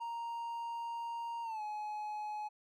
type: tone with pitch glide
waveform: triangle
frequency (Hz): 932.3 to 845.1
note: A#5 to G#5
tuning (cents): 0 to +30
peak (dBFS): -36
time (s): 0-2.49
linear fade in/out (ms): 20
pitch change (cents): -170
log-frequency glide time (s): 1.43-1.62
effects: none